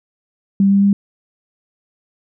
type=tone with pitch steps; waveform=sine; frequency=196.7 / 198.41 / 200.1 Hz; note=G3 / G3 / G3; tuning=+6 / +21 / +36 cents; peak=-9 dBFS; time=0.6-0.93 s; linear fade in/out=2 ms; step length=110 ms; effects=none